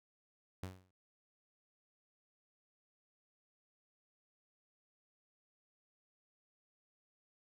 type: tone with exponential decay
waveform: sawtooth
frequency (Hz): 93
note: F#2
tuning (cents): +9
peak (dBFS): -35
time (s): 0.63-0.91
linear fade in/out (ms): 0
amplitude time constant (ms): 60
effects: none